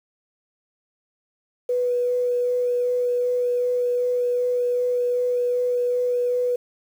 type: tone with vibrato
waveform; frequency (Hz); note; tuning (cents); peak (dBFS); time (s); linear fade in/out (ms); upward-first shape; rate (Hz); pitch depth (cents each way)
sine; 491.6; B4; -8; -19; 1.69-6.56; 5; sine; 2.6; 11
effects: 8-bit